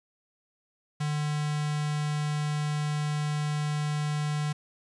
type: tone with notch filter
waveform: square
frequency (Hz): 150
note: D3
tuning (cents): +37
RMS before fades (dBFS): -29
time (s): 1-4.53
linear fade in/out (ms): 10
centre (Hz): 400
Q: 1
effects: resampled to 22050 Hz + 9-bit